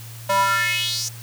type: tone with high-pass filter sweep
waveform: square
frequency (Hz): 196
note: G3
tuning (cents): 0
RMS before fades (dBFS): -21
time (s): 0.29-1.09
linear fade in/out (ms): 10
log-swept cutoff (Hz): 720 to 6300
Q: 4.3
effects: added 115 Hz sine -36 dBFS peak until 1.22 s + white hiss -42 dBFS RMS until 1.22 s